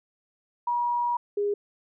sine tone pair in turn, 960 / 409 Hz, B5 / G#4, -49 / -26 cents, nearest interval octave + minor third, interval 1477 cents, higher first, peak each -23 dBFS, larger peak neither, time 0.67-1.17 / 1.37-1.54 s, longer first, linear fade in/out 5 ms, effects none

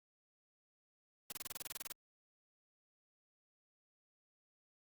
white noise bursts, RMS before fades -44 dBFS, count 13, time 1.3-1.922 s, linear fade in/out 2 ms, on 22 ms, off 28 ms, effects Opus 48 kbps

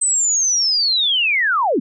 sine linear sweep, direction down, 8210 to 197.2 Hz, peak -14 dBFS, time 0.01-1.8 s, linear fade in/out 10 ms, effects none

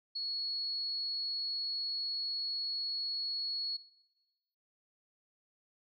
sine tone, 4356 Hz, C#8, 31 cents flat, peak -34 dBFS, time 0.15-3.77 s, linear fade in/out 10 ms, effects noise-tail reverb RT60 1.0 s tail -18 dB re dry + MP3 96 kbps

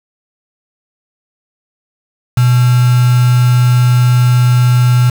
sine tone with quantisation, 123.47 Hz, B2, in tune, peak -6 dBFS, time 2.37-5.1 s, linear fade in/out 5 ms, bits 3, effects none

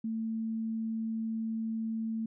sine tone, 223.5 Hz, A3, 27 cents sharp, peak -31 dBFS, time 0.04-2.26 s, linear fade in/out 5 ms, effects none

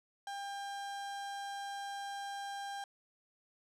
35% pulse tone, 799 Hz, G5, 33 cents sharp, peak -38 dBFS, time 0.27-2.84 s, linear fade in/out 2 ms, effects low-pass 9000 Hz 12 dB/octave

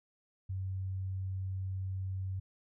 sine tone, 94.8 Hz, F#2, 43 cents sharp, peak -34 dBFS, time 0.49-2.4 s, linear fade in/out 10 ms, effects none

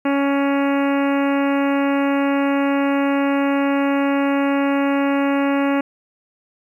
harmonic tone, 279.1 Hz, C#4, 12 cents sharp, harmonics 1 / 2 / 3 / 4 / 5 / 6 / 7 / 8 / 9 / 10, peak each -17 / -23 / -27 / -29 / -31 / -33 / -34 / -35 / -36 / -37 dBFS, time 0.05-5.81 s, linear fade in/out 5 ms, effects 9-bit

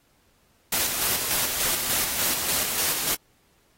white noise with tremolo, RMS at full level -24 dBFS, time 0.72-3.15 s, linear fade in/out 5 ms, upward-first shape square, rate 3.4 Hz, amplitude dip 35%, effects pink hiss -64 dBFS RMS until 3.77 s + AAC 48 kbps

